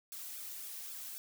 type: noise with flanger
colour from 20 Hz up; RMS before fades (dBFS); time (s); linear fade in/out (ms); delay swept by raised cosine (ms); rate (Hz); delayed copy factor
blue; -45; 0.12-1.18; 0; 0.99 to 2.39; 3.8; -0.7
effects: none